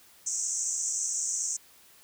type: band-pass noise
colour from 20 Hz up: pink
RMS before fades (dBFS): -31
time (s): 0.26-1.57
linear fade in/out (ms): 10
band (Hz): 5900 to 8100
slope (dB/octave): 96
effects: white hiss -57 dBFS RMS until 2.03 s